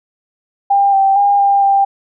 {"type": "tone with pitch steps", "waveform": "sine", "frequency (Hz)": [798, 780, 807, 798, 791], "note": ["G5", "G5", "G#5", "G5", "G5"], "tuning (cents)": [31, -9, -50, 31, 15], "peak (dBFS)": -8, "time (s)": [0.7, 1.85], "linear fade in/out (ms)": 10, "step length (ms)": 230, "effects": []}